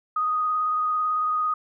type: tone with vibrato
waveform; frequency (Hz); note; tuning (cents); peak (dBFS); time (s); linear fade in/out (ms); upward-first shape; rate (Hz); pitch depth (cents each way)
sine; 1244.5; D#6; 0; -21; 0.16-1.54; 5; square; 18; 12
effects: none